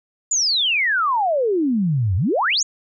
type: exponential two-way sweep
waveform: sine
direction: down then up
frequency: 7200 to 85.8 to 7200 Hz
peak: -16 dBFS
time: 0.31-2.63 s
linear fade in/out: 5 ms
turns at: 2.16 s
effects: none